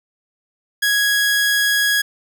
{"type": "tone", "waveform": "sawtooth", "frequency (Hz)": 1661.2, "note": "G#6", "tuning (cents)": 0, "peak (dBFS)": -11, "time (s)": [0.82, 2.02], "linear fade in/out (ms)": 10, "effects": []}